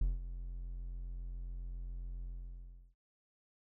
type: tone with ADSR envelope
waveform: triangle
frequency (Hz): 43.65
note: F1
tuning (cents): 0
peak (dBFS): -25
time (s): 0.01-2.95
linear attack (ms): 5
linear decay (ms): 170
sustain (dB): -13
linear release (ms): 710
effects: none